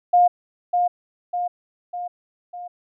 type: tone with echo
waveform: sine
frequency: 710 Hz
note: F5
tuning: 28 cents sharp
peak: -11 dBFS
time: 0.13-0.28 s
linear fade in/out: 10 ms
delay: 600 ms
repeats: 4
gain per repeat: -5 dB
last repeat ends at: 2.68 s
effects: none